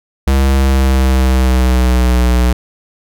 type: tone with pitch glide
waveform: square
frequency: 67.3 to 61.36 Hz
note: C2 to B1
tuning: +49 to -11 cents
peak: -9 dBFS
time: 0.27-2.53 s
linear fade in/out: 5 ms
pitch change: -160 cents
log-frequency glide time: 0.55-2.24 s
effects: none